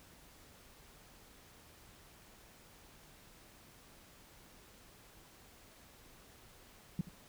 sine tone with echo, 172.2 Hz, F3, 24 cents flat, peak -30 dBFS, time 6.99-7.01 s, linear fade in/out 2 ms, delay 79 ms, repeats 1, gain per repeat -15 dB, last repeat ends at 7.089 s, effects pink hiss -60 dBFS RMS until 7.28 s

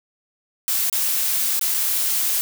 blue noise with dropouts, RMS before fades -21 dBFS, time 0.68-2.41 s, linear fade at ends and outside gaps 0 ms, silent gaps 0.898-0.927 / 1.594-1.612 / 1.741-1.745 s, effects none

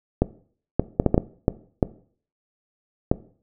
clicks, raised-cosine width 2 ms, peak -3 dBFS, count 9, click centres 0.22 / 0.796 / 0.999 / 1.063 / 1.144 / 1.179 / 1.481 / 1.828 / 3.115 s, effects noise-tail reverb RT60 0.5 s tail -18 dB re dry

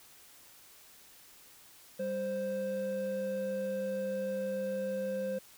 triangle tone pair together, 196.58 / 523.3 Hz, G3 / C5, +5 / 0 cents, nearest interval octave + perfect fourth, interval 1695 cents, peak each -37 / -31 dBFS, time 1.99-5.39 s, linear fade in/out 10 ms, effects white hiss -57 dBFS RMS until 5.57 s

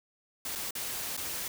white noise with dropouts, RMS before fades -36 dBFS, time 0.45-1.48 s, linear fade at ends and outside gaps 2 ms, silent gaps 0.553-0.557 / 0.708-0.752 / 1.167-1.175 s, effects none

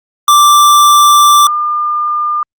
square / sine tone pair in turn, 1175 / 1203.9 Hz, D6 / D6, +1 / +43 cents, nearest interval unison, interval 42 cents, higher second, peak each -4 / -11 dBFS, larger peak first, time 0.28-1.47 / 1.47-2.43 s, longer first, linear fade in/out 2 ms, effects Opus 48 kbps

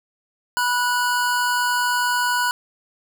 square tone pair together, 981.1 / 1470 Hz, B5 / F#6, -12 / -12 cents, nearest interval perfect fifth, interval 700 cents, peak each -22 dBFS, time 0.57-2.51 s, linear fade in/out 0 ms, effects none

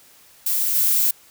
violet noise with level steps, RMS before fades -21 / -18 dBFS, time 0.46-1.11 s, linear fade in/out 5 ms, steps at 0.75 s, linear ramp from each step 5 ms, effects white hiss -51 dBFS RMS until 1.3 s

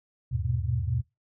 sine tone cluster, 77.2 / 97.8 / 119.1 / 123.8 Hz, D#2 / G2 / A#2 / B2, -13 / -4 / +38 / +5 cents, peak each -31 dBFS, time 0.31-1.02 s, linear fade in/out 20 ms, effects noise-tail reverb RT60 0.2 s tail -21 dB re dry

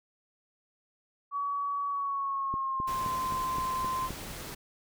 sine tone with pitch glide, 1133 to 1039 Hz, C#6 to C6, +37 to -12 cents, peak -29 dBFS, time 1.31-4.1 s, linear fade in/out 50 ms, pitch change -149 cents, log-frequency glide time 1.88-3.12 s
click train, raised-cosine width 3 ms, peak -25 dBFS, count 7, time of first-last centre 2.54-4.107 s, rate 3.83 Hz
pink noise, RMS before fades -41 dBFS, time 2.87-4.55 s, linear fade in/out 10 ms
effects none

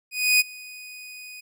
sawtooth tone with ADSR envelope, 2486 Hz, D#7, 2 cents flat, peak -11 dBFS, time 0.11-1.41 s, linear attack 290 ms, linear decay 25 ms, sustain -24 dB, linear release 14 ms, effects none

